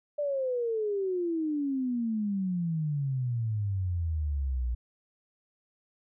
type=exponential sweep; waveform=sine; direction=down; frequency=595 to 58.27 Hz; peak=-27 dBFS; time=0.18-4.75 s; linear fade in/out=10 ms; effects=none